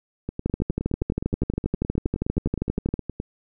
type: two click trains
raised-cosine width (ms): 3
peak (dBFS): -10 / -15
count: 32 / 29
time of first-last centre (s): 0.46-2.94 / 0.29-3.201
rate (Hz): 12.5 / 9.62
effects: none